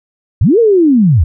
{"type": "linear two-way sweep", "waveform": "sine", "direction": "up then down", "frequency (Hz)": [65.41, 480, 65.41], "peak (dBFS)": -5, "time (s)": [0.41, 1.24], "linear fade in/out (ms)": 5, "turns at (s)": 0.59, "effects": []}